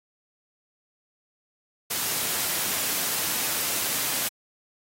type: noise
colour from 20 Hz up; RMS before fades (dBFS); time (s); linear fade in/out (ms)
white; -27; 1.9-4.29; 10
effects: high-pass 100 Hz 12 dB/octave + AAC 48 kbps